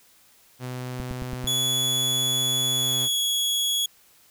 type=tone; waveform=sawtooth; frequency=126.3 Hz; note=B2; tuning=39 cents sharp; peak=-27 dBFS; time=0.59-3.09 s; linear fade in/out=50 ms
type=click train; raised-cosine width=5 ms; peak=-19 dBFS; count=5; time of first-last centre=1-1.443 s; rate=9.02 Hz
type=tone with pitch glide; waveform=sawtooth; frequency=3400 to 3349 Hz; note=G#7 to G#7; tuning=+40 to +14 cents; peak=-19 dBFS; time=1.47-3.86 s; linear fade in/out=5 ms; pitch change=-26 cents; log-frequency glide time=2.75-3.19 s
effects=white hiss -57 dBFS RMS until 4.3 s